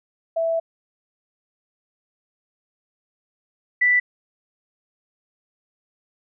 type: tone pair in turn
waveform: sine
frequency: 659.3 / 1975.7 Hz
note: E5 / B6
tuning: 0 / 0 cents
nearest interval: octave + perfect fifth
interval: 1900 cents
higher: second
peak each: -19 / -14 dBFS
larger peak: second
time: 0.36-0.6 / 3.81-4 s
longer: first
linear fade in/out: 10 ms
effects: none